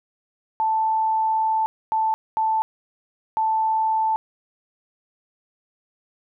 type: tone bursts at uneven times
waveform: sine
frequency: 881 Hz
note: A5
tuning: 2 cents sharp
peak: -18 dBFS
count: 4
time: 0.6-1.66 / 1.92-2.14 / 2.37-2.62 / 3.37-4.16 s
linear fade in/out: 0 ms
effects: none